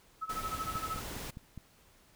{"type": "tone with tremolo", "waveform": "sine", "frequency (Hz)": 1296, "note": "E6", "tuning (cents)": -30, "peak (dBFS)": -32, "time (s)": [0.21, 1], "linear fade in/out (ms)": 20, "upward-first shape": "sine", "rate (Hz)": 13, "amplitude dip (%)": 90}
{"type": "noise", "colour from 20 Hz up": "pink", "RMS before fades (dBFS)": -42, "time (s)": [0.29, 1.31], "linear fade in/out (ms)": 10}
{"type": "click train", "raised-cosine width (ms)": 5, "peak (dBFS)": -31, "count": 6, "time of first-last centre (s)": [0.55, 1.577], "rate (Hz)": 4.87}
{"effects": ["pink hiss -63 dBFS RMS until 2.15 s"]}